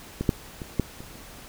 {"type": "clicks", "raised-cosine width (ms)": 3, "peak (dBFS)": [-14, -6, -21, -8, -25, -30], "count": 6, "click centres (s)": [0.21, 0.292, 0.618, 0.797, 1.005, 1.156], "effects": ["pink hiss -45 dBFS RMS until 1.48 s"]}